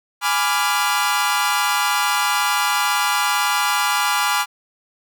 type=chord; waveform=sawtooth; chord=G# diminished seventh; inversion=none; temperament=equal with one note detuned; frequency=830.6 / 995.2 / 1174.7 / 1396.9 Hz; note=G#5 / B5 / D6 / F6; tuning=0 / +13 / 0 / 0 cents; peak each=-19 dBFS; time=0.21-4.46 s; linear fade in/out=50 ms; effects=none